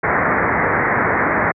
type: low-pass noise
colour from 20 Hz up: white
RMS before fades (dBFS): -17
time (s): 0.03-1.52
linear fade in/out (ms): 10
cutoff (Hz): 2100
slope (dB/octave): 96
effects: high-pass 80 Hz 12 dB/octave